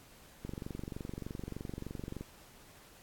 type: click train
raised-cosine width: 3 ms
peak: -27 dBFS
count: 42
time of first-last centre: 0.45-2.21 s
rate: 23.3 Hz
effects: pink hiss -58 dBFS RMS until 3.02 s + AAC 64 kbps